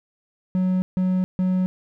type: tone bursts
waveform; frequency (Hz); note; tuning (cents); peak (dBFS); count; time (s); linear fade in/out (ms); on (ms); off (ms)
triangle; 184.8; F#3; -2; -16; 3; 0.55-1.66; 0; 270; 150
effects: none